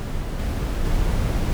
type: noise with level steps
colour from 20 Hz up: brown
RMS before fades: -26 / -23 / -21 dBFS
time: 0-1.53 s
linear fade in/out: 0 ms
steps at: 0.39 / 0.85 s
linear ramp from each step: 5 ms
effects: none